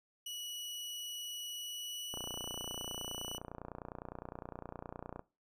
sawtooth tone with pitch glide, 2933 to 2955 Hz, F#7 to F#7, -16 to -3 cents, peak -38 dBFS, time 0.26-3.38 s, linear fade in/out 5 ms, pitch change +13 cents, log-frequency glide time 1.54-2.47 s
click train, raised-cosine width 1 ms, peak -29 dBFS, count 92, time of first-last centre 2.14-5.194 s, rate 29.8 Hz
effects noise-tail reverb RT60 0.3 s tail -20 dB re dry

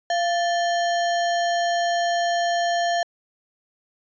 sine tone with sample-and-hold, 690 Hz, F5, 21 cents flat, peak -19 dBFS, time 0.1-3.03 s, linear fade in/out 2 ms, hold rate 2450 Hz, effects resampled to 16000 Hz

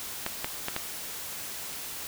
clicks, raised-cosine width 0.3 ms, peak -13 dBFS, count 4, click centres 0.264 / 0.445 / 0.684 / 0.764 s, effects white hiss -38 dBFS RMS until 2.07 s

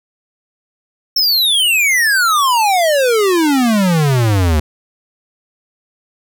square exponential sweep, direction down, 5440 to 73.42 Hz, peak -11 dBFS, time 1.16-4.6 s, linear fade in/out 5 ms, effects none

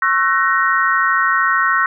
sine tone cluster, 1095 / 1334 / 1507 / 1870 Hz, C#6 / E6 / F#6 / A#6, -22 / +20 / +31 / +5 cents, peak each -18 dBFS, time 0.02-1.86 s, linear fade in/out 2 ms, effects none

